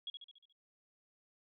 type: tone with echo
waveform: sine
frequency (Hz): 3322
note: G#7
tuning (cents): 0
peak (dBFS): -39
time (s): 0.07-0.1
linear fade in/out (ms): 2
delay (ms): 71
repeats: 6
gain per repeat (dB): -5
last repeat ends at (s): 0.526
effects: none